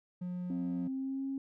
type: tone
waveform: triangle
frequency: 179.1 Hz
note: F3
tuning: 44 cents sharp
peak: -33 dBFS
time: 0.21-0.88 s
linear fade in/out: 10 ms
type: tone with pitch glide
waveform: sine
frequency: 263.8 to 270.9 Hz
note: C4 to C#4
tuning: +14 to -40 cents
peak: -33 dBFS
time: 0.5-1.38 s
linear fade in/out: 2 ms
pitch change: +46 cents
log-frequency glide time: 0.87-1.25 s
effects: tanh soft clip ceiling -27 dBFS